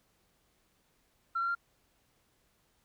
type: tone with pitch steps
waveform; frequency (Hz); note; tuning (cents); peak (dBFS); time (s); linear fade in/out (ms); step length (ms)
sine; 1359 / 1373.2 / 1387.6; F6 / F6 / F6; -48 / -30 / -12; -28; 1.35-1.551; 10; 67
effects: tanh soft clip ceiling -25 dBFS + pink hiss -72 dBFS RMS until 2.84 s